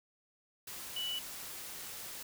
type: tone in noise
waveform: sine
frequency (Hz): 2960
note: F#7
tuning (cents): 0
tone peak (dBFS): -35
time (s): 0.96-1.19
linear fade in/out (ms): 5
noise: white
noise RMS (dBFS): -45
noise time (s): 0.67-2.23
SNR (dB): +7
effects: none